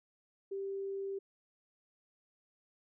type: tone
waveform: sine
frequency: 392 Hz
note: G4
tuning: in tune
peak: -36 dBFS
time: 0.51-1.19 s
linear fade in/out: 10 ms
effects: none